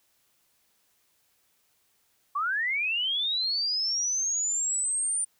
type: linear sweep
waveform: sine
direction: up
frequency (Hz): 1094 to 9200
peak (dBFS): -25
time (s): 2.35-5.25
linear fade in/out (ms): 10
effects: white hiss -69 dBFS RMS until 5.39 s